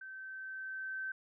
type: tone with level ramp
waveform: sine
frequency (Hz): 1544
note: G6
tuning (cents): -27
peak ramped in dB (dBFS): -45 to -36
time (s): 0.01-1.12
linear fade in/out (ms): 5
effects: none